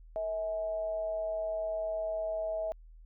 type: tone with amplitude modulation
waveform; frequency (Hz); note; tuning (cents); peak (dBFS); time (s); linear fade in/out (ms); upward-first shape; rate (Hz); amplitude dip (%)
sine; 644; E5; -41; -29; 0.16-2.72; 0; sine; 191; 45
effects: added 40 Hz sine -50 dBFS peak until 3.05 s